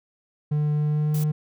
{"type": "tone with pitch glide", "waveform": "triangle", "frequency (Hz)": [149.6, 151.69], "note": ["D3", "D#3"], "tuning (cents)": [32, -44], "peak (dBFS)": -18, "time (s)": [0.51, 1.32], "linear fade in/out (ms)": 10, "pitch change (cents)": 24, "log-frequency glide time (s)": [0.86, 1.14]}
{"type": "noise", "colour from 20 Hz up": "blue", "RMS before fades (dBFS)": -37, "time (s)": [1.14, 1.24], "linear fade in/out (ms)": 5}
{"effects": []}